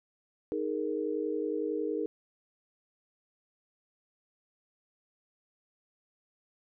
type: chord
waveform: sine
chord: D# suspended fourth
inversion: none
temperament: equal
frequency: 311.1 / 415.3 / 466.2 Hz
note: D#4 / G#4 / A#4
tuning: 0 / 0 / 0 cents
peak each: -34 dBFS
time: 0.52-2.06 s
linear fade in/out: 0 ms
effects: none